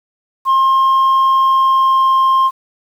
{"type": "tone with pitch glide", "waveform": "sine", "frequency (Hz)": [1065, 1058.9], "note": ["C6", "C6"], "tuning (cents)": [30, 20], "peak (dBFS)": -6, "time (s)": [0.45, 2.51], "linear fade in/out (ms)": 50, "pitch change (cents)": -10, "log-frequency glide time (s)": [1.28, 2.19], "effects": ["tanh soft clip ceiling -8 dBFS", "7-bit"]}